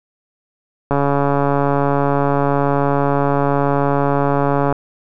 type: click train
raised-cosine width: 1 ms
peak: -3 dBFS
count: 539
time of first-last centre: 0.91-4.726 s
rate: 141 Hz
effects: none